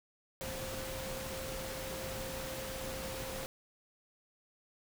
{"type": "tone in noise", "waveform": "sine", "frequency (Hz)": 527, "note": "C5", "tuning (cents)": 12, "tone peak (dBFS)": -43, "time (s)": [0.41, 3.46], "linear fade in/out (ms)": 0, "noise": "pink", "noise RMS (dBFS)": -42, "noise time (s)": [0.41, 3.46], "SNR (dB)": -4, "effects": []}